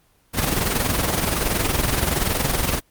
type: noise with amplitude modulation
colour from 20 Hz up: pink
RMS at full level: -18 dBFS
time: 0.33-2.81 s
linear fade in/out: 50 ms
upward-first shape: sine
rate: 21.3 Hz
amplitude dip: 60%
effects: pink hiss -60 dBFS RMS until 2.9 s + Opus 24 kbps